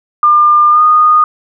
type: tone with pitch glide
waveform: sine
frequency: 1200 to 1230.2 Hz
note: D6 to D#6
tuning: +37 to -20 cents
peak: -4 dBFS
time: 0.23-1.24 s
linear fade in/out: 2 ms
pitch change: +43 cents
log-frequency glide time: 0.7-0.82 s
effects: none